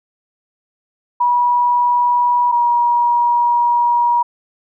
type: tone pair in turn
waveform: sine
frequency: 970 / 956.1 Hz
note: B5 / A#5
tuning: -31 / +44 cents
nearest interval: unison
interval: 25 cents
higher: first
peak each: -11 dBFS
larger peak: neither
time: 1.2-2.52 / 2.52-4.23 s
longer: second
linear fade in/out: 10 ms
effects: none